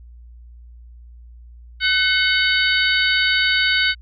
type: harmonic tone with a mistuned harmonic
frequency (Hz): 753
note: F#5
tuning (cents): +30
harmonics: 2 / 3 / 4 / 5 / 6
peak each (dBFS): -19 / -21 / -22 / -23 / -24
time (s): 1.8-3.95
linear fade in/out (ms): 50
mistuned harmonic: 3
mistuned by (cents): -68
effects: added 59 Hz sine -39 dBFS peak until 4.01 s